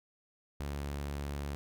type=tone; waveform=sawtooth; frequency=71.3 Hz; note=C#2; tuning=49 cents sharp; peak=-32 dBFS; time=0.6-1.55 s; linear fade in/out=0 ms; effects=none